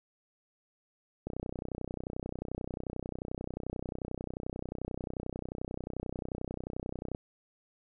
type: click train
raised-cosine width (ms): 2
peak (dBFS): -23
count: 185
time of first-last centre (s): 1.27-7.149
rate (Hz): 31.3
effects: none